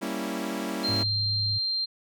sawtooth chord, G diminished seventh, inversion none, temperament equal, 196 / 233.1 / 277.2 / 329.6 Hz, G3 / Bb3 / Db4 / Fb4, 0 / 0 / 0 / 0 cents, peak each -31 dBFS, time 0.01-1.04 s, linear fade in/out 20 ms
sine tone, 4168 Hz, C8, 7 cents flat, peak -25 dBFS, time 0.83-1.86 s, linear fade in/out 20 ms
sine tone with vibrato, 103.1 Hz, G#2, 12 cents flat, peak -29 dBFS, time 0.88-1.59 s, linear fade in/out 20 ms, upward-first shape sine, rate 18 Hz, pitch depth 29 cents each way
effects none

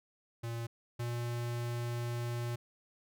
square tone pair in turn, 116.54 / 119.4 Hz, A#2 / A#2, 0 / +42 cents, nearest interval unison, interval 42 cents, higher second, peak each -37 / -35 dBFS, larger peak second, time 0.43-0.67 / 0.99-2.56 s, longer second, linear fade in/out 10 ms, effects none

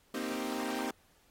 sawtooth chord, C minor seventh, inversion third, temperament equal, 233.1 / 261.6 / 311.1 / 392 Hz, Bb3 / C4 / Eb4 / G4, 0 / 0 / 0 / 0 cents, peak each -36 / -34 / -36 / -37 dBFS, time 0.14-0.91 s, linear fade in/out 5 ms, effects pink hiss -67 dBFS RMS until 1.3 s + AAC 48 kbps

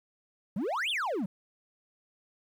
triangle exponential two-way sweep, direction up then down, 170 to 3628 to 170 Hz, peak -27 dBFS, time 0.56-1.26 s, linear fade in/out 5 ms, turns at 0.9 s, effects 11-bit

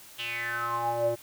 square tone with band-pass filter sweep, 117.8 Hz, A#2, 19 cents sharp, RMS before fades -30 dBFS, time 0.18-1.16 s, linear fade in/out 20 ms, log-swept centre 3100 to 480 Hz, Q 7.6, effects white hiss -50 dBFS RMS until 1.22 s

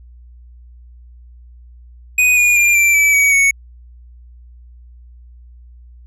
square tone with pitch steps, 2489 / 2442 / 2396 / 2351 / 2306 / 2263 / 2220 Hz, D#7 / D#7 / D7 / D7 / D7 / C#7 / C#7, 0 / -33 / +34 / +1 / -32 / +35 / +2 cents, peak -10 dBFS, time 2.18-3.51 s, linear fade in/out 5 ms, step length 190 ms, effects added 60 Hz sine -38 dBFS peak until 6.06 s + low-pass 12000 Hz 12 dB/octave

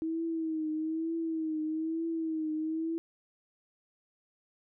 sine tone with vibrato, 320 Hz, D#4, 49 cents sharp, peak -30 dBFS, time 0.02-2.98 s, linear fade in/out 0 ms, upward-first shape triangle, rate 1.1 Hz, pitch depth 63 cents each way, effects none

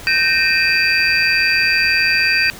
sine tone cluster, 1554 / 1847 / 2412 / 2580 / 4697 Hz, G6 / A#6 / D7 / E7 / D8, -16 / -16 / +46 / -38 / -1 cents, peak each -19 dBFS, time 0.07-2.5 s, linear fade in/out 0 ms, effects pink hiss -35 dBFS RMS until 2.59 s

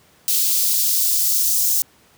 blue noise with high-pass filter sweep, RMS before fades -18 dBFS, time 0.28-1.82 s, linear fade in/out 0 ms, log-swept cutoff 3800 to 5900 Hz, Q 1.3, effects pink hiss -54 dBFS RMS until 2.17 s + high-pass 80 Hz 12 dB/octave

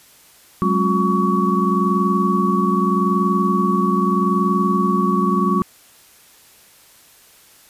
sine tone cluster, 187.2 / 208 / 268.1 / 359.2 / 1127 Hz, F#3 / G#3 / C4 / F4 / C#6, +20 / +3 / +42 / +49 / +28 cents, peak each -19 / -21 / -26 / -23 / -19 dBFS, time 0.62-5.62 s, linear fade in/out 0 ms, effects white hiss -49 dBFS RMS until 7.69 s + resampled to 32000 Hz

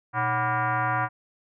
sine tone with frequency modulation, 121 Hz, B2, 35 cents flat, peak -22 dBFS, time 0.13-1.09 s, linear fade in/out 50 ms, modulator 432 Hz, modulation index 3.5, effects none

